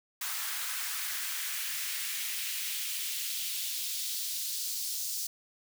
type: noise with high-pass filter sweep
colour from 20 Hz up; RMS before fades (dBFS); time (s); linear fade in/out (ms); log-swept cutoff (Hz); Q
white; -35; 0.21-5.27; 5; 1200 to 5300; 1.5
effects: none